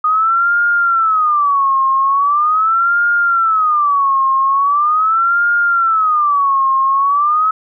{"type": "tone with vibrato", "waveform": "sine", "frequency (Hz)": 1230, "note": "D#6", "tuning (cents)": -20, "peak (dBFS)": -10, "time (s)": [0.04, 7.51], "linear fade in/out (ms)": 5, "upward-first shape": "sine", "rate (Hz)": 0.41, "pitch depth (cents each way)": 240, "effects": []}